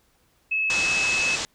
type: tone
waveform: sine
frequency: 2592 Hz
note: E7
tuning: 30 cents flat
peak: -21 dBFS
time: 0.51-1.36 s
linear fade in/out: 10 ms
type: low-pass noise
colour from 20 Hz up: white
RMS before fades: -29 dBFS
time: 0.7-1.45 s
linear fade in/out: 0 ms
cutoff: 7500 Hz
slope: 48 dB/octave
effects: pink hiss -64 dBFS RMS until 1.54 s